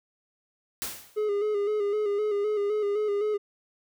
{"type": "noise with exponential decay", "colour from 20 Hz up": "white", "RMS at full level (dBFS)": -30, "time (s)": [0.82, 1.25], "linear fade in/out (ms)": 0, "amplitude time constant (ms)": 93}
{"type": "tone with vibrato", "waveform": "triangle", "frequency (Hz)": 415.3, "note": "G#4", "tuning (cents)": 0, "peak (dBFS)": -22, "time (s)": [1.16, 3.38], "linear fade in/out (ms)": 20, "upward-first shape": "square", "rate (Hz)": 3.9, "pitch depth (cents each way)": 40}
{"effects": []}